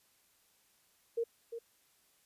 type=tone with echo; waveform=sine; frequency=463.5 Hz; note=A#4; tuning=10 cents flat; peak=-30 dBFS; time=1.17-1.24 s; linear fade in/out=10 ms; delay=350 ms; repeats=1; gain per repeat=-9 dB; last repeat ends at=1.59 s; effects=white hiss -70 dBFS RMS until 2.25 s + resampled to 32000 Hz